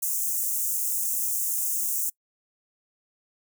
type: high-pass noise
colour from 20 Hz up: white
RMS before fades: -27 dBFS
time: 0.02-2.1 s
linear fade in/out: 10 ms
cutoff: 6400 Hz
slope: 48 dB/octave
effects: noise-tail reverb RT60 0.1 s tail -25 dB re dry